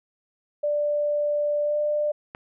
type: tone with pitch glide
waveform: sine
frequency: 589 to 595.8 Hz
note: D5 to D5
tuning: +5 to +25 cents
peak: -21 dBFS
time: 0.63-2.12 s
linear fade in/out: 10 ms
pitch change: +20 cents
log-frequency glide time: 1.63-1.77 s
type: click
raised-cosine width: 0.5 ms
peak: -21 dBFS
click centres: 2.349 s
effects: none